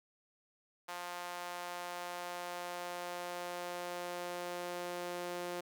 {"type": "tone with high-pass filter sweep", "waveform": "sawtooth", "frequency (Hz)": 176.4, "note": "F3", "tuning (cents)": 18, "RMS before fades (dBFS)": -42, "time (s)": [0.88, 5.61], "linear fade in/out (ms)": 10, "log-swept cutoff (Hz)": [830, 420], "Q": 1.5, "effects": []}